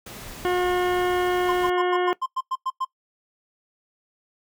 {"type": "noise", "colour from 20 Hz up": "pink", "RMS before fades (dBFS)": -39, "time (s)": [0.06, 1.7], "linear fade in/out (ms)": 5}
{"type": "harmonic tone", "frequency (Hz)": 360, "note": "F#4", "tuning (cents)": -47, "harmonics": [1, 2, 3, 4, 5, 6, 8, 9], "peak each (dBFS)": [-21, -27, -31, -33, -35, -37, -39, -40], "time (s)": [0.45, 2.13], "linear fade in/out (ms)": 0}
{"type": "tone bursts", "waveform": "triangle", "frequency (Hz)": 1046.5, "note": "C6", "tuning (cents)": 0, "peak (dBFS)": -21, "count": 10, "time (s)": [1.48, 2.85], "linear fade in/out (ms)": 10, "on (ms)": 47, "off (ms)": 100}
{"effects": ["noise-tail reverb RT60 0.1 s tail -19 dB re dry"]}